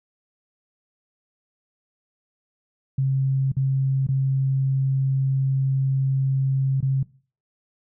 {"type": "tone with dropouts", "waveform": "sine", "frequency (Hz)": 134.4, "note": "C3", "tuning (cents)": 47, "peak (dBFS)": -18, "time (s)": [2.98, 7.03], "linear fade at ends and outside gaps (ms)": 5, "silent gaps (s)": [[3.519, 3.567], [4.068, 4.087], [6.806, 6.826]], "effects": ["noise-tail reverb RT60 0.4 s tail -20 dB re dry"]}